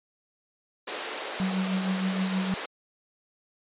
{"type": "high-pass noise", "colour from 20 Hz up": "pink", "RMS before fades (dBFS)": -34, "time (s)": [0.87, 2.66], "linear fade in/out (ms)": 10, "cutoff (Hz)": 370, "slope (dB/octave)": 24}
{"type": "tone with tremolo", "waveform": "sine", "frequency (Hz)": 188.6, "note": "F#3", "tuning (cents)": 33, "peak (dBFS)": -23, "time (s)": [1.4, 2.54], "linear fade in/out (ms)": 0, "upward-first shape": "triangle", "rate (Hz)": 6.4, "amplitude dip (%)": 55}
{"effects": ["resampled to 8000 Hz"]}